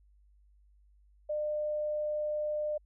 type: tone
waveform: sine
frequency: 602 Hz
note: D5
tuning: 43 cents sharp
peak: -30 dBFS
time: 1.29-2.78 s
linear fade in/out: 10 ms
effects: added 50 Hz sine -60 dBFS peak until 2.85 s